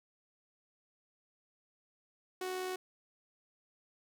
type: tone with amplitude modulation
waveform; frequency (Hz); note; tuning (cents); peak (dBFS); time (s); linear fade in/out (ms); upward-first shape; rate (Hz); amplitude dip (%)
sawtooth; 370; F#4; 0; -31; 2.41-2.76; 5; sine; 78.1; 30
effects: none